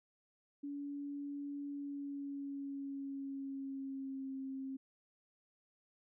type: tone with pitch glide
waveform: sine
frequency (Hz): 284.9 to 267.4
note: C#4 to C4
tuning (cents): +48 to +38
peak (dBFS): -40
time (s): 0.63-4.77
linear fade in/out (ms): 10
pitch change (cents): -110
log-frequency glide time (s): 1.67-4.35
effects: none